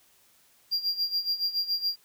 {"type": "tone with tremolo", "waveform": "triangle", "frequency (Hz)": 4772, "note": "D8", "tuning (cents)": 27, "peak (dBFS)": -22, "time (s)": [0.71, 1.96], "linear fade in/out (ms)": 20, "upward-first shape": "sine", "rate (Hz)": 7.1, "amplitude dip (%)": 80, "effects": ["white hiss -62 dBFS RMS until 2.04 s"]}